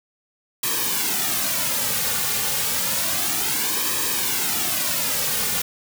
white noise with flanger, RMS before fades -23 dBFS, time 0.63-5.62 s, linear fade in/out 5 ms, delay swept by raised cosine 1.4 to 3.1 ms, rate 0.3 Hz, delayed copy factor -0.7, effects none

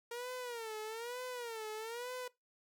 sawtooth tone with vibrato, 466.2 Hz, A#4, in tune, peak -37 dBFS, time 0.11-2.28 s, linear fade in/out 5 ms, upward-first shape sine, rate 1.1 Hz, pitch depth 140 cents each way, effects noise-tail reverb RT60 0.2 s tail -21 dB re dry

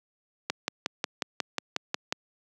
click train, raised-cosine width 0.2 ms, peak -9 dBFS, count 10, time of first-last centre 0.5-2.125 s, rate 5.54 Hz, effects high-pass 200 Hz 12 dB/octave

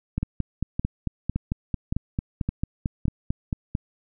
two click trains, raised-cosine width 5 ms, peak -12 / -12 dBFS, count 17 / 6, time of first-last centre 0.18-3.751 / 0.23-3.055 s, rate 4.48 / 1.77 Hz, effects none

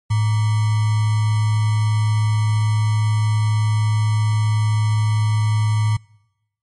sine tone with sample-and-hold, 107.6 Hz, A2, 38 cents flat, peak -14 dBFS, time 0.1-5.97 s, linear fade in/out 10 ms, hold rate 1050 Hz, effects noise-tail reverb RT60 1.0 s tail -26 dB re dry + MP3 48 kbps

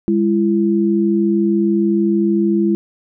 sine tone pair together, 203.3 / 336.9 Hz, G#3 / E4, -37 / +38 cents, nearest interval major sixth, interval 875 cents, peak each -15 dBFS, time 0.08-2.75 s, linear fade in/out 0 ms, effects none

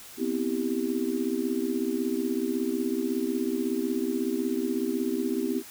sine chord, C major seventh, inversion third, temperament just, 245.3 / 261.6 / 327 / 392.4 Hz, B3 / C4 / E4 / G4, -12 / 0 / -14 / +2 cents, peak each -31 dBFS, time 0.17-5.63 s, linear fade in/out 50 ms, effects white hiss -46 dBFS RMS until 5.7 s

